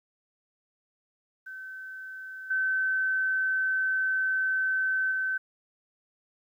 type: tone with level steps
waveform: sine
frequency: 1533 Hz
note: G6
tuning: 39 cents flat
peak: -38 / -24 / -26 dBFS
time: 1.46-5.38 s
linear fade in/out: 10 ms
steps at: 2.5 / 5.11 s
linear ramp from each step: 10 ms
effects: 11-bit